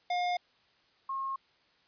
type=tone pair in turn; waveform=square / sine; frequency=713 / 1078.2 Hz; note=F5 / C#6; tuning=+36 / -48 cents; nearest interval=perfect fifth; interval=716 cents; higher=second; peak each=-29 / -32 dBFS; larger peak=first; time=0.1-0.37 / 1.09-1.36 s; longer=neither; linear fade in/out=5 ms; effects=white hiss -67 dBFS RMS until 1.87 s + resampled to 11025 Hz